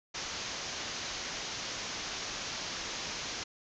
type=low-pass noise; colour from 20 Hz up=white; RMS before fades=-39 dBFS; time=0.14-3.44 s; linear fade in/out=10 ms; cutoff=6700 Hz; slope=96 dB/octave; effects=none